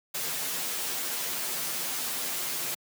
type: noise with comb filter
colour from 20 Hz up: white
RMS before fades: -32 dBFS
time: 0.14-2.75 s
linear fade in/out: 10 ms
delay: 9.7 ms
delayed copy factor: -0.9
effects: high-pass 150 Hz 12 dB/octave